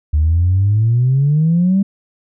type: exponential sweep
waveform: sine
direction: up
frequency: 73.4 to 200.2 Hz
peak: -9 dBFS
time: 0.13-1.83 s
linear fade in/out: 10 ms
effects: tanh soft clip ceiling -6 dBFS